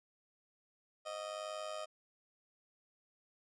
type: tone with amplitude modulation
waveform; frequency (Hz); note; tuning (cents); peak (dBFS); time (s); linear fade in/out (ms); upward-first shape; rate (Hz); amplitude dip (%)
30% pulse; 622.3; D#5; 0; -35; 1.05-1.86; 20; sine; 101; 70
effects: resampled to 22050 Hz